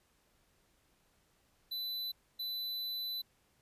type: tone bursts at uneven times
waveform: square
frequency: 4000 Hz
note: B7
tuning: 21 cents sharp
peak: -37 dBFS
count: 2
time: 1.71-2.12 / 2.39-3.22 s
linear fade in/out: 10 ms
effects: pink hiss -72 dBFS RMS until 3.61 s + resampled to 32000 Hz